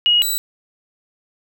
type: tone pair in turn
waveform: sine / 10% pulse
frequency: 2890 / 3950 Hz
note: F#7 / B7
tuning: -41 / 0 cents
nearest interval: perfect fourth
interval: 541 cents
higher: second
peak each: -11 dBFS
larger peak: neither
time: 0.06-0.22 / 0.22-0.38 s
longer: neither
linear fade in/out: 0 ms
effects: none